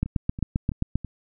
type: two click trains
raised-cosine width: 5 ms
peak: -21 / -10 dBFS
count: 4 / 8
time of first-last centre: 0.06-1.047 / 0.03-0.956 s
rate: 3.04 / 7.56 Hz
effects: none